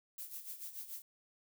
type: noise with tremolo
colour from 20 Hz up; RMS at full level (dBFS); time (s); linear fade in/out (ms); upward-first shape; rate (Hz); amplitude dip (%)
violet; -44; 0.18-1.02; 2; sine; 6.9; 70
effects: none